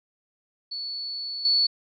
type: tone with level steps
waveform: sine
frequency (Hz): 4435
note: C#8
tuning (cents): 0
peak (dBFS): -30 / -18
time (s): 0.71-1.67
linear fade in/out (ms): 10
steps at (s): 1.45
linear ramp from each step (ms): 2
effects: none